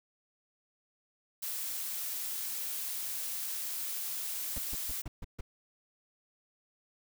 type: noise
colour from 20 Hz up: blue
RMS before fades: -37 dBFS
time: 1.42-5.02 s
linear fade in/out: 10 ms
type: noise bursts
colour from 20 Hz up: brown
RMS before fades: -38 dBFS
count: 6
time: 4.56-5.41 s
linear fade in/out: 5 ms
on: 25 ms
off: 140 ms
effects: none